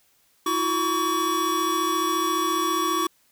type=tone cluster; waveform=square; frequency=324.8 / 359.4 / 1132 Hz; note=E4 / F4 / C#6; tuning=-26 / +50 / +36 cents; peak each=-29 / -30 / -24 dBFS; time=0.46-3.07 s; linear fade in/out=5 ms; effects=white hiss -63 dBFS RMS until 3.31 s